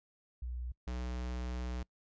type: tone pair in turn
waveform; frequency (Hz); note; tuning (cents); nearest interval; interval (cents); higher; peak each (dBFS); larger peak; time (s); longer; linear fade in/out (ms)
sine / square; 61 / 61.67; B1 / B1; -21 / -2; unison; 19; second; -37 / -37; neither; 0.42-0.72 / 0.87-1.83; second; 5
effects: noise-tail reverb RT60 0.1 s tail -24 dB re dry + resampled to 16000 Hz